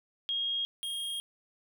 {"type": "tone pair in turn", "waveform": ["sine", "square"], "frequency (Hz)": [3259, 3246], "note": ["G#7", "G#7"], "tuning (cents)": [-33, -40], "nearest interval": "unison", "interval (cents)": 7, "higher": "first", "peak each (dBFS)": [-29, -34], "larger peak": "first", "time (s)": [[0.29, 0.65], [0.83, 1.2]], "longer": "second", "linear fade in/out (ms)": 0, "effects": []}